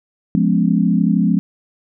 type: chord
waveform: sine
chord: C# dominant seventh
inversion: first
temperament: equal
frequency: 174.61 / 207.7 / 246.9 / 277.2 Hz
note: E#3 / G#3 / B3 / C#4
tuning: 0 / 0 / 0 / 0 cents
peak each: -16 / -16 / -20 / -21 dBFS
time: 0.35-1.39 s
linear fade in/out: 0 ms
effects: none